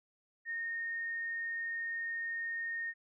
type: tone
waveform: sine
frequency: 1843 Hz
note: A#6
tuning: 20 cents flat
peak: -35 dBFS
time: 0.45-2.94 s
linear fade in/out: 50 ms
effects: none